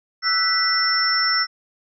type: tone cluster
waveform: sine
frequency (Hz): 1319 / 1491 / 1974 / 5390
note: E6 / F#6 / B6 / E8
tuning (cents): +1 / +13 / -1 / +38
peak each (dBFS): -24 / -26 / -24 / -19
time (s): 0.22-1.47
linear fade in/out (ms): 50
effects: none